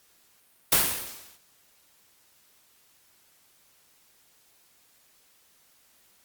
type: noise with exponential decay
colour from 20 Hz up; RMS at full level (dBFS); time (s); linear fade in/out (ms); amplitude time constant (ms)
white; -17; 0.72-1.37; 5; 140
effects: white hiss -62 dBFS RMS until 6.24 s + Opus 48 kbps